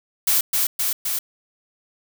blue noise with echo, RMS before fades -18 dBFS, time 0.27-0.41 s, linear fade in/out 5 ms, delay 260 ms, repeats 3, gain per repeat -2 dB, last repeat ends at 1.19 s, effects none

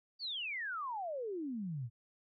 sine exponential sweep, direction down, 4699 to 109.4 Hz, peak -37 dBFS, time 0.19-1.9 s, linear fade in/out 50 ms, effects none

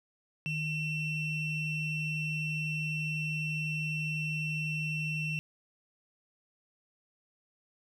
triangle ring-modulated tone, 1424 Hz, F6, 33 cents sharp, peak -26 dBFS, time 0.46-5.39 s, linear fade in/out 0 ms, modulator 1270 Hz, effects none

